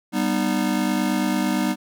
square chord, G augmented, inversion none, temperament just, 196 / 245 / 306.2 Hz, G3 / B3 / D#4, 0 / -14 / -28 cents, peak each -25 dBFS, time 0.12-1.76 s, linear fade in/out 50 ms, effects none

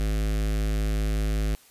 square tone with notch filter, 52.6 Hz, G#1, 23 cents sharp, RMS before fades -25 dBFS, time 0-1.55 s, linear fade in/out 0 ms, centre 940 Hz, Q 1.4, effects white hiss -55 dBFS RMS until 1.7 s + resampled to 32000 Hz

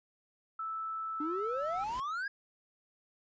sine tone, 1315 Hz, E6, 5 cents flat, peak -35 dBFS, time 0.59-1.84 s, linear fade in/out 5 ms
pink noise with exponential growth, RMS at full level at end -46 dBFS, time 1.03-2 s, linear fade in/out 1 ms, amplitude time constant 210 ms
triangle exponential sweep, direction up, 290 to 1675 Hz, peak -32 dBFS, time 1.2-2.28 s, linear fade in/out 5 ms
effects resampled to 16000 Hz

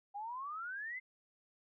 sine exponential sweep, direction up, 790 to 2100 Hz, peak -40 dBFS, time 0.14-1 s, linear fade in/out 20 ms, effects none

